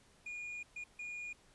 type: tone bursts at uneven times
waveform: triangle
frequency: 2435 Hz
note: D#7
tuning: 38 cents flat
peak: -40 dBFS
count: 3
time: 0.26-0.63 / 0.76-0.84 / 0.99-1.33 s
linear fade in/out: 5 ms
effects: pink hiss -66 dBFS RMS until 1.54 s + resampled to 24000 Hz